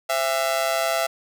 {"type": "tone with amplitude modulation", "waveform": "sawtooth", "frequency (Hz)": 669, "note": "E5", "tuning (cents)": 25, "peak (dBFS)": -13, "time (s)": [0.09, 1.07], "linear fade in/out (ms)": 10, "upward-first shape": "sine", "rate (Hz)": 140, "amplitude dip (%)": 85, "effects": []}